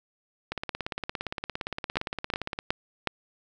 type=two click trains; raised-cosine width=0.3 ms; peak=-15 / -9 dBFS; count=37 / 4; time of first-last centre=0.52-2.589 / 1.97-3.073 s; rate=17.4 / 2.72 Hz; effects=none